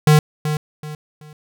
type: tone with echo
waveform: square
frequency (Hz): 151.7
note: D#3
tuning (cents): -44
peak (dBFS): -9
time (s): 0.07-0.19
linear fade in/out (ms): 2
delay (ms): 380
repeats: 3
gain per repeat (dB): -10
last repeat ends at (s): 1.33
effects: none